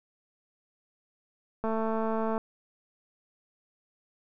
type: click train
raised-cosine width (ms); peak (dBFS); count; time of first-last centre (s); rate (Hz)
1; -18; 165; 1.64-2.379; 222
effects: none